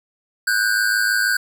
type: tone pair together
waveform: square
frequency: 1480 / 1586.3 Hz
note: F#6 / G6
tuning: 0 / +20 cents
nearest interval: minor second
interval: 120 cents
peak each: -20 dBFS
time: 0.47-1.37 s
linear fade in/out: 5 ms
effects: none